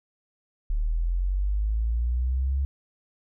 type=linear sweep; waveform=sine; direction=up; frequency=36.33 to 69.3 Hz; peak=-22 dBFS; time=0.7-2.65 s; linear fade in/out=0 ms; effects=none